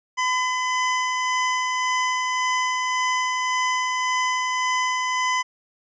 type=tone with tremolo; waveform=25% pulse; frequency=1011 Hz; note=B5; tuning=40 cents sharp; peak=-16 dBFS; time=0.17-5.43 s; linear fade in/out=20 ms; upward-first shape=sine; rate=1.8 Hz; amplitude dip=25%; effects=resampled to 16000 Hz